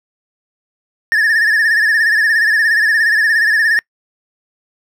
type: tone with vibrato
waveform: triangle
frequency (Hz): 1760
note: A6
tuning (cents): 0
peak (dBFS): -8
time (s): 1.12-3.79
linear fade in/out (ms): 0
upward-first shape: sine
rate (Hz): 17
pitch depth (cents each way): 86
effects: noise-tail reverb RT60 0.1 s tail -25 dB re dry